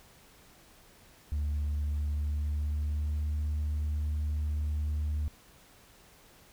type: tone with pitch glide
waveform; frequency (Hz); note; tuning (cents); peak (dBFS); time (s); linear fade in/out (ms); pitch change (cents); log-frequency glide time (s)
sine; 73.7 to 75.29; D2 to D2; +7 to +44; -26; 1.32-5.28; 0; +37; 1.85-3.44
effects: tanh soft clip ceiling -27 dBFS + pink hiss -58 dBFS RMS until 6.52 s